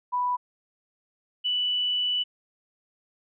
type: tone pair in turn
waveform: sine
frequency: 987.8 / 2968 Hz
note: B5 / F#7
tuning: 0 / +5 cents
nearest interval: octave + perfect fifth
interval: 1905 cents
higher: second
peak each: -23 / -23 dBFS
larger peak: neither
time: 0.12-0.37 / 1.44-2.24 s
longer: second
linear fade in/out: 20 ms
effects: none